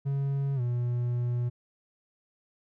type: tone with pitch glide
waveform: triangle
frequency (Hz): 138.59 to 121.35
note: C#3 to B2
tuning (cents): 0 to -30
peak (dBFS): -24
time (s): 0.05-1.5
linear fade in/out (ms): 20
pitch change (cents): -230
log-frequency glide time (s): 0.55-0.61
effects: none